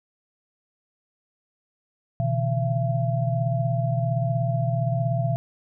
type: tone cluster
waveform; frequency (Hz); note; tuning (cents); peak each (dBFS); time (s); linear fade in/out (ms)
sine; 123.5 / 144.8 / 160.5 / 676; B2 / D3 / E3 / E5; 0 / -24 / -46 / +43; -23 / -30 / -29 / -28; 2.2-5.36; 0
effects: none